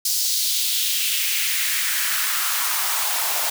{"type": "noise with high-pass filter sweep", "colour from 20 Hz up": "white", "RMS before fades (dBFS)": -22, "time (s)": [0.05, 3.5], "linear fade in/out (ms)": 5, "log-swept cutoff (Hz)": [5100, 680], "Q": 2.1, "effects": []}